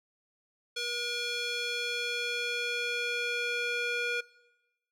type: tone with band-pass filter sweep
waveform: square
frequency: 480 Hz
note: B4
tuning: 49 cents flat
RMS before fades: -33 dBFS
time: 0.76-4.21 s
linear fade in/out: 10 ms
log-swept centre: 3700 to 2200 Hz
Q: 1.6
effects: noise-tail reverb RT60 1.0 s tail -21 dB re dry